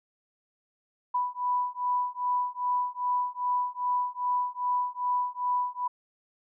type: beating tone pair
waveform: sine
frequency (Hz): 987.8 / 990.3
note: B5 / B5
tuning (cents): 0 / +4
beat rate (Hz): 2.5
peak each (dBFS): -29 / -29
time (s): 1.14-5.88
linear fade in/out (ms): 10
effects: none